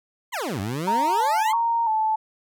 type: exponential two-way sweep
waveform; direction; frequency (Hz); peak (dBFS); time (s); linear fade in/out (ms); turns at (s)
20% pulse; down then up; 1108.7 to 91.8 to 1108.7; -21; 0.32-1.53; 20; 0.6
type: tone with vibrato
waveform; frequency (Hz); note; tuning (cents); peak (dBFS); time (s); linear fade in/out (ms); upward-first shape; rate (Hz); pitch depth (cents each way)
sine; 900; A5; +39; -19; 0.87-2.16; 10; square; 1.5; 53
type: tone with exponential decay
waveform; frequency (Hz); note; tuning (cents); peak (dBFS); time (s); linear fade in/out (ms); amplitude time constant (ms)
sine; 1108.7; C#6; 0; -21; 1.53-1.67; 2; 30
effects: none